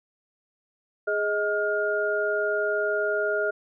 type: tone cluster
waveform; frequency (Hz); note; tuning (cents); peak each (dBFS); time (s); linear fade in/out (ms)
sine; 416.7 / 629 / 1419; G#4 / D#5 / F6; +6 / +19 / +27; -27; 1.07-3.51; 10
effects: none